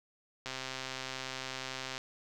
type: click train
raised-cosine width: 0.2 ms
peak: -21 dBFS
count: 200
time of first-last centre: 0.46-1.979 s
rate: 131 Hz
effects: none